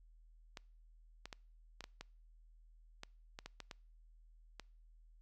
clicks, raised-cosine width 0.2 ms, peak -29 dBFS, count 12, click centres 0.572 / 1.256 / 1.328 / 1.807 / 1.841 / 2.01 / 3.034 / 3.389 / 3.46 / 3.603 / 3.712 / 4.597 s, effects noise-tail reverb RT60 0.5 s tail -26 dB re dry + added 40 Hz sine -60 dBFS peak until 5.21 s

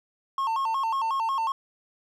triangle tone with vibrato, 987.8 Hz, B5, in tune, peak -22 dBFS, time 0.38-1.52 s, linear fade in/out 2 ms, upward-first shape square, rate 5.5 Hz, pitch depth 160 cents each way, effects none

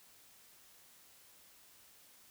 silence, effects white hiss -62 dBFS RMS until 2.3 s

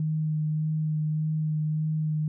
sine tone with vibrato, 154.8 Hz, D#3, 9 cents flat, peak -24 dBFS, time 0-2.28 s, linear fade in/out 2 ms, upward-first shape sine, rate 1.7 Hz, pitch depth 14 cents each way, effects none

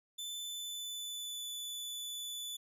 sawtooth tone with pitch glide, 3520 to 3478 Hz, A7 to A7, 0 to -21 cents, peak -37 dBFS, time 0.18-2.57 s, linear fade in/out 10 ms, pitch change -21 cents, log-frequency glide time 0.36-1.47 s, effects none

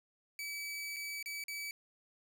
sawtooth tone with dropouts, 2293 Hz, D7, 42 cents flat, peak -36 dBFS, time 0.39-1.71 s, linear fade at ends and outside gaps 1 ms, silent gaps 0.962-0.966 / 1.227-1.259 / 1.439-1.482 s, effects none

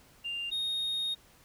sine tone pair in turn, 2794 / 3717 Hz, F7 / A#7, 0 / -6 cents, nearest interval perfect fourth, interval 494 cents, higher second, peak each -32 / -27 dBFS, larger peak second, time 0.24-0.51 / 0.51-1.15 s, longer second, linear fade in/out 20 ms, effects tanh soft clip ceiling -29 dBFS + pink hiss -60 dBFS RMS until 1.44 s

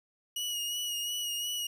sawtooth tone with vibrato, 2900 Hz, F#7, 35 cents flat, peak -29 dBFS, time 0.36-1.67 s, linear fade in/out 5 ms, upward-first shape sine, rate 2.8 Hz, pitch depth 30 cents each way, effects 11-bit

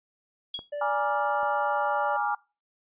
sine tone with exponential decay, 3322 Hz, G#7, in tune, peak -27 dBFS, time 0.54-0.7 s, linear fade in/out 5 ms, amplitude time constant 33 ms
clicks, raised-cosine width 1 ms, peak -28 / -32 dBFS, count 2, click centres 0.591 / 1.431 s
triangle tone, 584 Hz, D5, 10 cents flat, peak -28 dBFS, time 0.72-2.17 s, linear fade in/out 10 ms
sine chord, Bb dominant seventh, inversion third, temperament equal with one note detuned, 830.6 / 950.3 / 1174.7 / 1396.9 Hz, Ab5 / Bb5 / D6 / F6, 0 / +33 / 0 / 0 cents, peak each -27 / -32 / -32 / -32 dBFS, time 0.81-2.35 s, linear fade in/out 5 ms
effects noise-tail reverb RT60 0.3 s tail -23 dB re dry + resampled to 8000 Hz

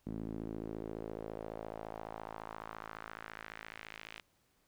sawtooth tone with band-pass filter sweep, 54.5 Hz, A1, 16 cents flat, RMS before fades -45 dBFS, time 0.06-4.21 s, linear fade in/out 10 ms, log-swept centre 240 to 2700 Hz, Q 1.9, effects pink hiss -74 dBFS RMS until 4.67 s

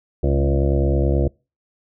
harmonic tone with a mistuned harmonic, 69.4 Hz, C#2, 3 cents sharp, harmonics 1 / 2 / 3 / 4 / 5 / 7 / 8 / 9 / 10, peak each -18 / -22 / -29 / -28 / -24 / -27 / -28 / -31 / -38 dBFS, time 0.23-1.28 s, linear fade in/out 5 ms, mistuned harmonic 2, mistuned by -28 cents, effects noise-tail reverb RT60 0.3 s tail -26 dB re dry

